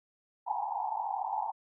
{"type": "band-pass noise", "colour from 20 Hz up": "white", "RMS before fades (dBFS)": -34, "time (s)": [0.46, 1.52], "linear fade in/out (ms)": 20, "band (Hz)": [750, 930], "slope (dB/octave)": 96, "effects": []}